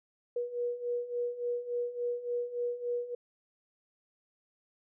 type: beating tone pair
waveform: sine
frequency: 480.9 / 484.4 Hz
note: B4 / B4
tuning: -46 / -34 cents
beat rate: 3.5 Hz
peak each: -37 / -33 dBFS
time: 0.36-3.15 s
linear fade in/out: 5 ms
effects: none